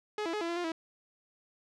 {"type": "tone with pitch steps", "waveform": "sawtooth", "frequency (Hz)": [422, 332.2, 422.3, 336.4, 341.7, 351.5, 325.6], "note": ["G#4", "E4", "G#4", "E4", "F4", "F4", "E4"], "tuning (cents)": [28, 13, 29, 35, -38, 11, -21], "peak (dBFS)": -28, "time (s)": [0.18, 0.719], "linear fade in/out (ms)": 2, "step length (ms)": 77, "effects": ["low-pass 5000 Hz 12 dB/octave"]}